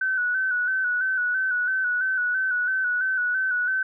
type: tone with vibrato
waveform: sine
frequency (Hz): 1500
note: F#6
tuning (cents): +23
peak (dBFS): -21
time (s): 0.01-3.83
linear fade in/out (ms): 5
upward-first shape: square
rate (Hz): 3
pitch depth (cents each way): 37
effects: none